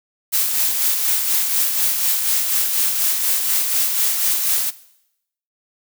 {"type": "noise with tremolo", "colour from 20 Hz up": "blue", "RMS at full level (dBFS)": -17, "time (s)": [0.32, 4.71], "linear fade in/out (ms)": 20, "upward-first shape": "sine", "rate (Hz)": 4.1, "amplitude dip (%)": 40, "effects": ["noise-tail reverb RT60 0.8 s tail -18 dB re dry"]}